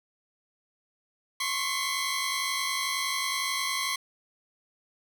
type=tone cluster; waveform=15% pulse; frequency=1057 / 1108 / 2026 Hz; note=C6 / C#6 / B6; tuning=+17 / -1 / +44 cents; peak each=-26 dBFS; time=1.4-3.96 s; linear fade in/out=5 ms; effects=none